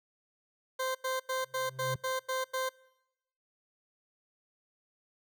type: tone bursts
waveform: 20% pulse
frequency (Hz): 520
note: C5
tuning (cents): -11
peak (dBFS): -26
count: 8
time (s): 0.79-2.693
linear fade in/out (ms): 10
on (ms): 160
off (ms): 89
type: tone with exponential growth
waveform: triangle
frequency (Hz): 130.81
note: C3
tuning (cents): 0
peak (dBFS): -30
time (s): 1.36-1.96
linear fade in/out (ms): 5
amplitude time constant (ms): 130
effects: noise-tail reverb RT60 1.0 s tail -25 dB re dry